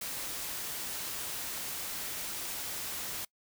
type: noise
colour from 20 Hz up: white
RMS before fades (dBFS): -38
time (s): 0.01-3.25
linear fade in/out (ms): 5
effects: noise-tail reverb RT60 0.1 s tail -24 dB re dry